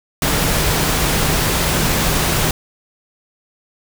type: tone in noise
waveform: sine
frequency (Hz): 156.8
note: D#3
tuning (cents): +14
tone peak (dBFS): -24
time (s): 0.22-2.51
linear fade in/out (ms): 2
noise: pink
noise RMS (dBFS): -17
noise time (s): 0.22-2.51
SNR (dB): -10
effects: none